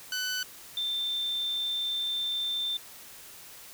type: tone pair in turn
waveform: 15% pulse / sine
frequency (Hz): 1500 / 3568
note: F#6 / A7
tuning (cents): +23 / +23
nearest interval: octave + minor third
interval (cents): 1500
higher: second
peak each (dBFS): -23 / -28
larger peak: first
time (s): 0.12-0.43 / 0.77-2.77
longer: second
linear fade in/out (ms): 2
effects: white hiss -48 dBFS RMS until 3.73 s